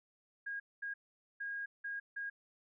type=tone bursts at uneven times; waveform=sine; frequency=1632 Hz; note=G#6; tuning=31 cents flat; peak=-38 dBFS; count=5; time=0.46-0.6 / 0.82-0.94 / 1.4-1.66 / 1.84-2 / 2.16-2.3 s; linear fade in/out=10 ms; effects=none